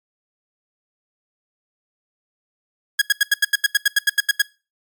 sawtooth tone bursts, 1656 Hz, G#6, 5 cents flat, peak -8 dBFS, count 14, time 2.99-4.42 s, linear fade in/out 5 ms, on 26 ms, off 82 ms, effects noise-tail reverb RT60 0.3 s tail -22 dB re dry + MP3 96 kbps

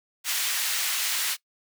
pink high-pass noise, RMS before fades -27 dBFS, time 0.24-1.37 s, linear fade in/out 50 ms, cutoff 2100 Hz, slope 12 dB/octave, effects noise-tail reverb RT60 0.1 s tail -20 dB re dry

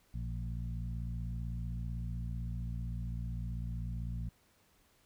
harmonic tone with a mistuned harmonic, 58 Hz, A#1, 8 cents flat, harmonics 1 / 2 / 3 / 4, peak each -38 / -40 / -45 / -52 dBFS, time 0.14-4.29 s, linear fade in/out 5 ms, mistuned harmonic 2, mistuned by +34 cents, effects pink hiss -69 dBFS RMS until 5.05 s

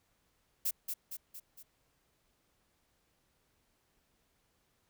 violet noise with echo, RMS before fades -32 dBFS, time 0.65-0.71 s, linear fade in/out 10 ms, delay 230 ms, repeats 4, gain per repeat -5 dB, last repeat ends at 1.63 s, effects pink hiss -75 dBFS RMS until 4.89 s

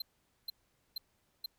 square tone bursts, 4124 Hz, C8, 26 cents flat, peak -36 dBFS, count 4, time 0-1.46 s, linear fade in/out 5 ms, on 20 ms, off 460 ms, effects pink hiss -75 dBFS RMS until 1.58 s

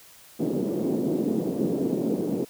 white band-pass noise, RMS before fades -26 dBFS, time 0.39-2.45 s, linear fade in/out 10 ms, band 180 to 390 Hz, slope 24 dB/octave, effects white hiss -51 dBFS RMS until 2.49 s

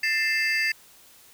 triangle tone cluster, 1777 / 2098 / 2637 / 4757 Hz, A6 / C7 / E7 / D8, +17 / +4 / 0 / +21 cents, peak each -24 / -24 / -27 / -30 dBFS, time 0.03-0.72 s, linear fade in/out 5 ms, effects tanh soft clip ceiling -10 dBFS + white hiss -53 dBFS RMS until 1.33 s

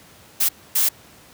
blue noise bursts at uneven times, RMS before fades -18 dBFS, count 2, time 0.4-0.49 / 0.75-0.89 s, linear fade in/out 10 ms, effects pink hiss -48 dBFS RMS until 1.33 s + high-pass 80 Hz 12 dB/octave

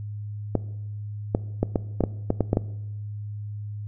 clicks, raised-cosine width 2 ms, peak -7 dBFS, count 10, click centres 0.553 / 1.349 / 1.63 / 1.758 / 2.007 / 2.038 / 2.304 / 2.407 / 2.531 / 2.571 s, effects noise-tail reverb RT60 1.0 s tail -19 dB re dry + added 104 Hz sine -31 dBFS peak until 3.87 s

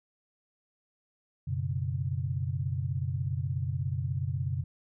sine chord, F# suspended fourth, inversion none, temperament equal with one note detuned, 92.5 / 123.47 / 140.12 Hz, F#2 / B2 / C#3, 0 / 0 / +19 cents, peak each -33 dBFS, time 1.47-4.64 s, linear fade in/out 10 ms, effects none

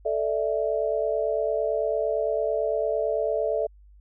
sine chord, A suspended fourth, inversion none, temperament equal with one note detuned, 440 / 590.4 / 659.3 Hz, A4 / D5 / E5, 0 / +9 / 0 cents, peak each -27 dBFS, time 0.05-3.67 s, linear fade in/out 10 ms, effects added 50 Hz sine -49 dBFS peak until 4 s

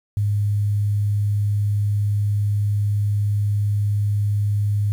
sine tone, 102.9 Hz, G#2, 16 cents flat, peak -17 dBFS, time 0.17-4.92 s, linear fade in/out 0 ms, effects 8-bit

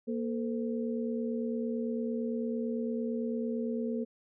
sine tone cluster, 234.9 / 443.1 / 512 Hz, A#3 / A4 / C5, +13 / +12 / -38 cents, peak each -32 / -36 / -40 dBFS, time 0.07-4.05 s, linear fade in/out 20 ms, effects none

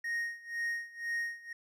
triangle tone with tremolo, 1864.7 Hz, A#6, in tune, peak -29 dBFS, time 0.04-1.53 s, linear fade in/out 5 ms, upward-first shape sine, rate 2 Hz, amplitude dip 90%, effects none

